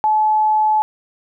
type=tone; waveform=sine; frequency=860 Hz; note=A5; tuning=40 cents flat; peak=-12 dBFS; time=0.04-0.82 s; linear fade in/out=0 ms; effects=none